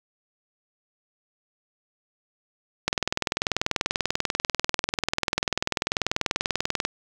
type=click train; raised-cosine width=0.2 ms; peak=-5 dBFS; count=82; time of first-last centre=2.88-6.851 s; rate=20.4 Hz; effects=7-bit

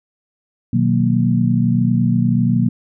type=chord; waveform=sine; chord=B major seventh; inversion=none; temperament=equal; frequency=123.47 / 155.56 / 185 / 233.1 Hz; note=B2 / D#3 / F#3 / A#3; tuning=0 / 0 / 0 / 0 cents; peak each=-17 / -22 / -18 / -17 dBFS; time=0.73-2.69 s; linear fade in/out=5 ms; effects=none

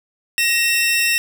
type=tone pair together; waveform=sawtooth; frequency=1878.5 / 2696 Hz; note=A#6 / E7; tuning=+13 / +38 cents; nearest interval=tritone; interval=625 cents; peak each=-17 / -13 dBFS; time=0.38-1.18 s; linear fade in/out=0 ms; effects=none

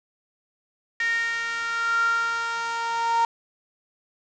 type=tone with high-pass filter sweep; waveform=sawtooth; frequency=462.4 Hz; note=A#4; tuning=14 cents flat; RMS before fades=-25 dBFS; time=1-3.25 s; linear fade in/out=2 ms; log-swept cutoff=1900 to 950 Hz; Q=9.9; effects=resampled to 16000 Hz + 7-bit

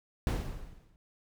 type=noise with exponential decay; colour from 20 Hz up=brown; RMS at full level=-25 dBFS; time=0.27-0.96 s; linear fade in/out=1 ms; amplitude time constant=150 ms; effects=none

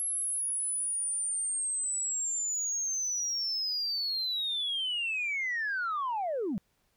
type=linear sweep; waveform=sine; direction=down; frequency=11175 to 169.7 Hz; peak=-28 dBFS; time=0-6.58 s; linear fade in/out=0 ms; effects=tanh soft clip ceiling -26 dBFS + pink hiss -73 dBFS RMS until 6.96 s

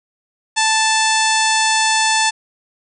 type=harmonic tone; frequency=880 Hz; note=A5; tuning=in tune; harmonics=1 / 2 / 3 / 4 / 5 / 6 / 7 / 8 / 9 / 10; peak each=-17 / -20 / -22 / -23 / -24 / -25 / -25 / -26 / -27 / -27 dBFS; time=0.56-2.31 s; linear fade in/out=20 ms; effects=none

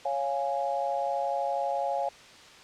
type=chord; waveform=sine; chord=Db major; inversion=none; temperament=equal; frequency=554.4 / 698.5 / 830.6 Hz; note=Db5 / F5 / Ab5; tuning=0 / 0 / 0 cents; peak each=-31 dBFS; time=0.05-2.09 s; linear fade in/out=5 ms; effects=white hiss -50 dBFS RMS until 2.63 s + low-pass 5000 Hz 12 dB/octave

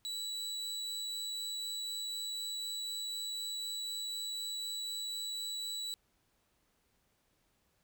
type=tone; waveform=35% pulse; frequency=3937 Hz; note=B7; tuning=6 cents flat; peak=-35 dBFS; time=0.05-5.94 s; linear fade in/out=0 ms; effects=pink hiss -75 dBFS RMS until 7.83 s

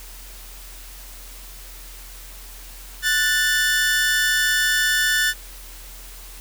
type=tone pair together; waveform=sawtooth; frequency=1480 / 1765.6 Hz; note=F#6 / A6; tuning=0 / +5 cents; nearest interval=minor third; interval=305 cents; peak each=-19 / -15 dBFS; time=3.02-5.34 s; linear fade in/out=50 ms; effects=added 42 Hz sine -39 dBFS peak until 6.4 s + white hiss -42 dBFS RMS until 6.4 s

